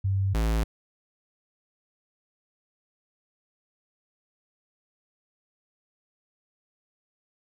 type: tone pair in turn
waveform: sine / square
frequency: 97.1 / 55.02 Hz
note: G2 / A1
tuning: -16 / +1 cents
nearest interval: minor seventh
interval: 983 cents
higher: first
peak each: -22 / -23 dBFS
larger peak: first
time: 0.04-0.34 / 0.34-0.64 s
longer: neither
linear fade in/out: 10 ms
effects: none